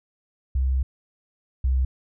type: tone pair in turn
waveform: sine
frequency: 65.41 / 64.7 Hz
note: C2 / C2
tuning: 0 / -19 cents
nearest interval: unison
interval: 19 cents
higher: first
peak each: -19 / -18 dBFS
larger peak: second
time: 0.55-0.83 / 1.64-1.85 s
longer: first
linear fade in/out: 5 ms
effects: none